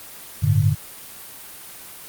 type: chord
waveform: sine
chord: G suspended second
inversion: none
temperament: equal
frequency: 98 / 110 / 146.83 Hz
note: G2 / A2 / D3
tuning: 0 / 0 / 0 cents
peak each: -19 dBFS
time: 0.42-0.75 s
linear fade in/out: 20 ms
effects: white hiss -39 dBFS RMS until 2.08 s + Opus 32 kbps